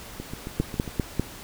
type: two click trains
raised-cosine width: 3 ms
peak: -20 / -9 dBFS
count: 6 / 4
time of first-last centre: 0.2-0.878 / 0.6-1.196 s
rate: 7.38 / 5.03 Hz
effects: pink hiss -42 dBFS RMS until 1.43 s